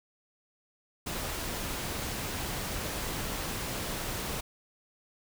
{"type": "noise", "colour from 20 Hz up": "pink", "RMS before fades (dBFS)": -35, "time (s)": [1.06, 4.41], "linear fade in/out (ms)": 10, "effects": []}